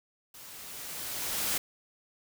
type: noise with level ramp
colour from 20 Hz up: white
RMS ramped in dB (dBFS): -49 to -29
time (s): 0.34-1.58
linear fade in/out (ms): 5
effects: none